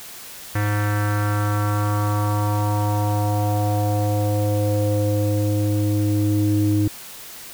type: tone with low-pass filter sweep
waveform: square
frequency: 103.83 Hz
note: G#2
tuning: in tune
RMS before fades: -20 dBFS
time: 0.55-6.88 s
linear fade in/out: 5 ms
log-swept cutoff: 1800 to 300 Hz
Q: 3.3
effects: white hiss -38 dBFS RMS until 7.53 s